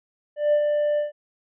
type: tone with ADSR envelope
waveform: triangle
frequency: 592 Hz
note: D5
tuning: 14 cents sharp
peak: -12 dBFS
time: 0.36-1.12 s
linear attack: 170 ms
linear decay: 70 ms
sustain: -5 dB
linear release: 140 ms
effects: tanh soft clip ceiling -11 dBFS + resampled to 8000 Hz